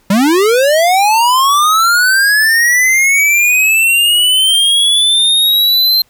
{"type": "linear sweep", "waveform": "square", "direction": "up", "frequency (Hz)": [185, 4149], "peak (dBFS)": -8, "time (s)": [0.1, 6.02], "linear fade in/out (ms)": 5, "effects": ["pink hiss -53 dBFS RMS until 6.09 s"]}